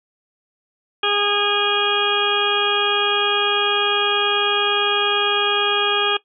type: harmonic tone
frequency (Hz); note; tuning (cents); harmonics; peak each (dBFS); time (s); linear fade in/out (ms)
409.9; G#4; -23; 1 / 2 / 3 / 4 / 6 / 7 / 8; -24 / -26 / -24 / -26 / -23 / -26 / -21; 1.03-6.17; 5
effects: noise-tail reverb RT60 0.1 s tail -17 dB re dry